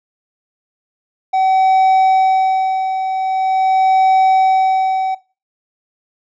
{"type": "tone with tremolo", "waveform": "triangle", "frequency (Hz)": 760, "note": "F#5", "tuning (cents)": 46, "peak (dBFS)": -7, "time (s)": [1.33, 5.15], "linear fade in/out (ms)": 10, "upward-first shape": "sine", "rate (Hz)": 0.44, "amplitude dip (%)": 60, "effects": ["noise-tail reverb RT60 0.3 s tail -18 dB re dry", "resampled to 16000 Hz"]}